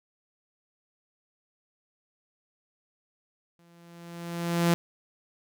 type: tone with exponential growth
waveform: sawtooth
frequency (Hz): 170.7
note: F3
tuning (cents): -39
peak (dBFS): -15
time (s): 3.59-4.74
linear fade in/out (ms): 0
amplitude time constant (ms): 250
effects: none